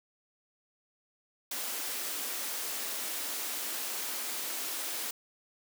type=high-pass noise; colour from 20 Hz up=white; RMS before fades=-36 dBFS; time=1.51-5.11 s; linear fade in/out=5 ms; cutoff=230 Hz; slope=48 dB/octave; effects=none